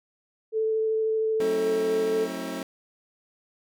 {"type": "tone with vibrato", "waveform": "sine", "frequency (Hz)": 440, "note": "A4", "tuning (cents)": 0, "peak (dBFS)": -22, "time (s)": [0.52, 2.28], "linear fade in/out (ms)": 50, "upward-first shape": "triangle", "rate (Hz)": 13, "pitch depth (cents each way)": 10}
{"type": "chord", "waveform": "25% pulse", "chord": "F# diminished seventh", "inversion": "none", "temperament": "just", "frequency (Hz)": [185, 222, 266.4, 319.7], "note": ["F#3", "A3", "C4", "Eb4"], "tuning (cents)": [0, 16, 31, 47], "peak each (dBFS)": [-34, -35, -31, -33], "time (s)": [1.4, 2.63], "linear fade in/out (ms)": 2}
{"effects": []}